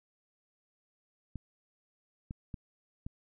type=clicks; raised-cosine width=5 ms; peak=-27 dBFS; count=4; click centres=1.357 / 2.309 / 2.542 / 3.065 s; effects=none